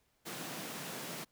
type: high-pass noise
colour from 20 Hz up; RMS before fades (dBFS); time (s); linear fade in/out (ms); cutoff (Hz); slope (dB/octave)
pink; -43; 0.25-1.25; 20; 130; 48
effects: pink hiss -75 dBFS RMS until 1.31 s